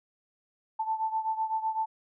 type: beating tone pair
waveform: sine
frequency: 880 / 887.9 Hz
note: A5 / A5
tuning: 0 / +15 cents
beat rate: 7.9 Hz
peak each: -29 / -33 dBFS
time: 0.79-1.86 s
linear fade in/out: 10 ms
effects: none